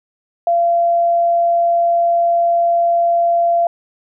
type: tone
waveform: sine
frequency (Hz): 685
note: F5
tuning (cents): -34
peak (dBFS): -11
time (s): 0.47-3.67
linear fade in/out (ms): 2
effects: none